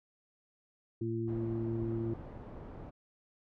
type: harmonic tone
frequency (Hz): 113.9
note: A#2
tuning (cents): -40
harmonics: 1 / 2 / 3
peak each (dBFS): -36 / -40 / -35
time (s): 1.01-2.14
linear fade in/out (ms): 5
type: low-pass noise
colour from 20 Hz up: pink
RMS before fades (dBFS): -47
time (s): 1.27-2.91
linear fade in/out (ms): 20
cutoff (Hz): 790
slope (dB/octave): 12
effects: none